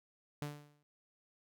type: tone with exponential decay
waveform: sawtooth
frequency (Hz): 146.83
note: D3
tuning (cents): 0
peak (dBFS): -32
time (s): 0.42-0.83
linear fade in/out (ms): 0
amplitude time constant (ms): 87
effects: none